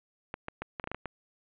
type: clicks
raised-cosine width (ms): 0.5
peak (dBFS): -20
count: 9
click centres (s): 0.341 / 0.484 / 0.62 / 0.798 / 0.841 / 0.874 / 0.916 / 0.946 / 1.057
effects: resampled to 8000 Hz + 9-bit